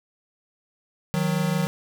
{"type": "tone pair together", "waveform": "square", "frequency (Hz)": [157.09, 183.1], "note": ["D#3", "F#3"], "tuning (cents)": [17, -18], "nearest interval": "minor third", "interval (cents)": 265, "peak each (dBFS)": -25, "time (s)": [1.14, 1.67], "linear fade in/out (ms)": 0, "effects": []}